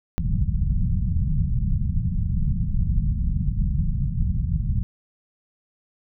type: low-pass noise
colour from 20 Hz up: pink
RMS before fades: -22 dBFS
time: 0.18-4.83 s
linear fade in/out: 0 ms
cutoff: 190 Hz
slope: 48 dB/octave
effects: none